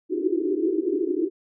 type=band-pass noise; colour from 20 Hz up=white; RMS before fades=-24 dBFS; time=0.09-1.3 s; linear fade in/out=50 ms; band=300 to 400 Hz; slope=96 dB/octave; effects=none